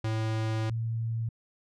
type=tone pair in turn; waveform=square / sine; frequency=110.5 / 113.94 Hz; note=A2 / A#2; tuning=+8 / -39 cents; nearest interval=minor second; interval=53 cents; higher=second; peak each=-28 dBFS; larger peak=neither; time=0.04-0.7 / 0.7-1.29 s; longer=first; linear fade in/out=5 ms; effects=low-pass 6000 Hz 12 dB/octave